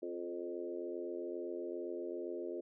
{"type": "harmonic tone with a mistuned harmonic", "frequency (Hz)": 87.6, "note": "F2", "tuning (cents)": 6, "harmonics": [3, 4, 5, 6, 7], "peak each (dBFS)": [-50, -41, -45, -48, -49], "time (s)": [0.02, 2.61], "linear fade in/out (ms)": 10, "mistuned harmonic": 5, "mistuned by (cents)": -21, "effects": []}